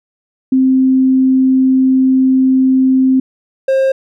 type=tone pair in turn; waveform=sine / triangle; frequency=261.6 / 533.3 Hz; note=C4 / C5; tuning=0 / +33 cents; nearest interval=octave; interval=1233 cents; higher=second; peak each=-7 dBFS; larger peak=neither; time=0.52-3.2 / 3.68-3.92 s; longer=first; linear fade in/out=5 ms; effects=none